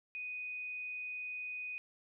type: tone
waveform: sine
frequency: 2489 Hz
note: D#7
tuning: in tune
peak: -39 dBFS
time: 0.15-1.78 s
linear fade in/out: 0 ms
effects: none